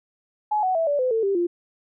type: tone with pitch steps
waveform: sine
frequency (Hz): 846 / 745 / 656.1 / 577.8 / 508.9 / 448.2 / 394.7 / 347.6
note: G#5 / F#5 / E5 / D5 / C5 / A4 / G4 / F4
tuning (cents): +32 / +12 / -8 / -28 / -48 / +32 / +12 / -8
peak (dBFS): -19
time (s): 0.51-1.47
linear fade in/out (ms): 10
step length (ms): 120
effects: none